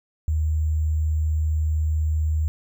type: tone with sample-and-hold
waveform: sine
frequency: 77.78 Hz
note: D#2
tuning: in tune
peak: -19 dBFS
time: 0.28-2.48 s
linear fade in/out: 0 ms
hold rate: 7350 Hz
effects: none